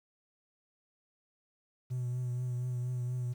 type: tone with vibrato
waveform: triangle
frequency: 124.2 Hz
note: B2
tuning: 10 cents sharp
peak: -29 dBFS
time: 1.9-3.34 s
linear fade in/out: 20 ms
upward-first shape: triangle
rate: 4.2 Hz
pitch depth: 34 cents each way
effects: tanh soft clip ceiling -27 dBFS + 10-bit